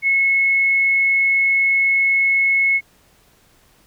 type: tone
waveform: sine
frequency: 2186 Hz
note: C#7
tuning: 25 cents flat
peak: -13 dBFS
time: 0.02-2.81 s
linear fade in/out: 50 ms
effects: pink hiss -55 dBFS RMS until 3.86 s